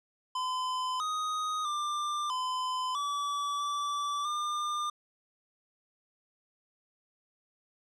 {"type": "tone with pitch steps", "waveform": "square", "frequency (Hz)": [1018, 1249, 1189, 1018, 1150, 1159, 1202], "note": ["C6", "D#6", "D6", "C6", "D6", "D6", "D6"], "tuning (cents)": [-48, 6, 21, -48, -37, -23, 40], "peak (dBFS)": -31, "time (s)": [0.35, 4.9], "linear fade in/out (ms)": 5, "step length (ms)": 650, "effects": ["low-pass 7000 Hz 12 dB/octave"]}